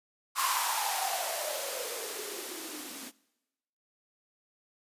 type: noise with band-pass filter sweep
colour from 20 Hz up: violet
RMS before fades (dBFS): -34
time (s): 0.35-3.12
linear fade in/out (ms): 50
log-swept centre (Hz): 1100 to 250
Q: 8
effects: noise-tail reverb RT60 1.0 s tail -22 dB re dry + resampled to 32000 Hz